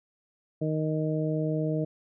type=harmonic tone; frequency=155.56 Hz; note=D#3; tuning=in tune; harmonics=1 / 2 / 3 / 4; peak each=-28 / -31 / -33 / -34 dBFS; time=0.61-1.85 s; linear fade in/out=10 ms; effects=none